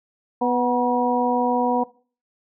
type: harmonic tone with a mistuned harmonic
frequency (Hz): 246.9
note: B3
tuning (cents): 0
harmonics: 1 / 2 / 3 / 4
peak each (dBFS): -23 / -23 / -23 / -23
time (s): 0.41-1.84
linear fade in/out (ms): 10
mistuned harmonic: 4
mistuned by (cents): -46
effects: noise-tail reverb RT60 0.4 s tail -20 dB re dry